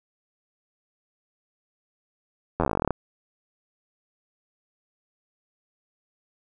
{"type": "slowing click train", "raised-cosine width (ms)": 1, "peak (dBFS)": -9, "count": 17, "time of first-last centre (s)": [2.6, 2.907], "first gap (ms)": 11, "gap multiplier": 1.07, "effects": []}